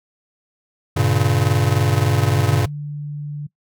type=chord; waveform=square; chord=G diminished; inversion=none; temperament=just; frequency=98 / 117.6 / 141.12 Hz; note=G2 / Bb2 / Db3; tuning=0 / +16 / +31 cents; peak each=-20 dBFS; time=0.96-2.66 s; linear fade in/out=10 ms
type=tone; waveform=sine; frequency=146.83 Hz; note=D3; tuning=in tune; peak=-25 dBFS; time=2.37-3.47 s; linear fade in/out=10 ms
effects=noise-tail reverb RT60 0.1 s tail -20 dB re dry